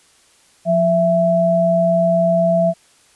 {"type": "tone pair together", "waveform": "sine", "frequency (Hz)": [175.75, 664], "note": ["F3", "E5"], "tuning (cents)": [11, 12], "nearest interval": "octave + major seventh", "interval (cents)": 2301, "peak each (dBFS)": [-18, -13], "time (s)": [0.65, 2.74], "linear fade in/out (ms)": 50, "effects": ["white hiss -53 dBFS RMS until 3.15 s", "resampled to 24000 Hz"]}